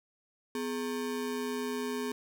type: ring-modulated tone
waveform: square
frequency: 335.1 Hz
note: E4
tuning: 29 cents sharp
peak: -30 dBFS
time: 0.55-2.12 s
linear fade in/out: 2 ms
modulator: 84.5 Hz
effects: 12-bit